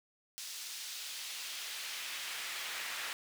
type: noise with high-pass filter sweep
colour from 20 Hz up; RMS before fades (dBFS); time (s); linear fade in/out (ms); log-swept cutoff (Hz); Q
brown; -42; 0.38-3.13; 0; 4700 to 1800; 1
effects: none